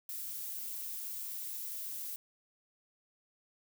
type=noise; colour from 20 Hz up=violet; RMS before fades=-41 dBFS; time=0.09-2.16 s; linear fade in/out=2 ms; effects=none